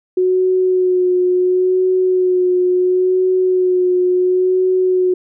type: tone with vibrato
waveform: sine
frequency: 366.7 Hz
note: F#4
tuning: 15 cents flat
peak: -11 dBFS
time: 0.17-5.14 s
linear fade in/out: 5 ms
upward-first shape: sine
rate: 0.72 Hz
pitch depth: 21 cents each way
effects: none